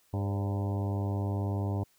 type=harmonic tone with a mistuned harmonic; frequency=100 Hz; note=G2; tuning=35 cents sharp; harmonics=1 / 2 / 3 / 4 / 5 / 6 / 7 / 8 / 9 / 10; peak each=-29 / -38 / -39 / -42 / -46 / -45 / -46 / -47 / -47 / -52 dBFS; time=0.13-1.84 s; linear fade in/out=10 ms; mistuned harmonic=5; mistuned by=+63 cents; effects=white hiss -67 dBFS RMS until 1.98 s

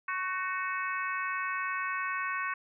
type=harmonic tone with a mistuned harmonic; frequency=369.2 Hz; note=F#4; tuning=4 cents flat; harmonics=3 / 4 / 5 / 6 / 7; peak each=-34 / -36 / -38 / -40 / -41 dBFS; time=0.08-2.54 s; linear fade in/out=5 ms; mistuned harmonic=4; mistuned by=+37 cents; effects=none

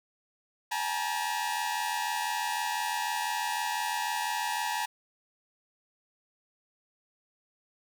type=tone cluster; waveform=sawtooth; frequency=799 / 863 / 949 Hz; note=G5 / A5 / A#5; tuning=+33 / -34 / +31 cents; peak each=-34 / -29 / -29 dBFS; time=0.71-4.86 s; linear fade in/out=10 ms; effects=none

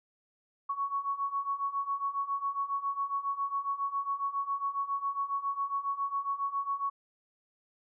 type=beating tone pair; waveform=sine; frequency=1108.7 / 1116 Hz; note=C#6 / C#6; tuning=0 / +11 cents; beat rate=7.3 Hz; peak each=-35 / -32 dBFS; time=0.69-6.9 s; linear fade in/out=10 ms; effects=none

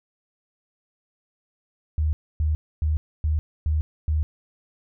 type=tone bursts; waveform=sine; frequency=76.9 Hz; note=D#2; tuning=20 cents flat; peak=-19 dBFS; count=6; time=1.98-4.23 s; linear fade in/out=0 ms; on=150 ms; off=270 ms; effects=none

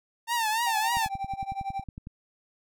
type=tone with vibrato; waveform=sawtooth; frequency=903 Hz; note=A5; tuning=45 cents sharp; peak=-21 dBFS; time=0.27-1.09 s; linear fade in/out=50 ms; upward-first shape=triangle; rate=3.4 Hz; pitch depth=120 cents each way
type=tone with tremolo; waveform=triangle; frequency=783 Hz; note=G5; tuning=2 cents flat; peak=-25 dBFS; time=0.66-1.84 s; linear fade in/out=10 ms; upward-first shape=triangle; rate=11 Hz; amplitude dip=95%
type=click train; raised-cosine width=5 ms; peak=-27 dBFS; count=13; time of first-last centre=0.97-2.071 s; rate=10.9 Hz
effects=none

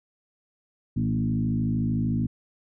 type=tone with frequency modulation; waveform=sine; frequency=178.3 Hz; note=F3; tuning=36 cents sharp; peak=-22 dBFS; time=0.96-2.27 s; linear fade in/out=10 ms; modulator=53.3 Hz; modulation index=1.7; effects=none

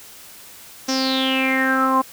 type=tone with low-pass filter sweep; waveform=sawtooth; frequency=263.6 Hz; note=C4; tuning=13 cents sharp; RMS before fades=-19 dBFS; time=0.88-2.02 s; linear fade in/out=10 ms; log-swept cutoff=5800 to 980 Hz; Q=9.2; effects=white hiss -42 dBFS RMS until 2.12 s

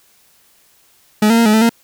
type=tone with pitch steps; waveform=40% pulse; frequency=212.4 / 229 / 231.8 / 213 / 220.1 / 231.3 Hz; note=G#3 / A#3 / A#3 / G#3 / A3 / A#3; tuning=+39 / -31 / -10 / +44 / +1 / -13 cents; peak=-8 dBFS; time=1.22-1.694 s; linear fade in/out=5 ms; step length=79 ms; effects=white hiss -53 dBFS RMS until 1.83 s

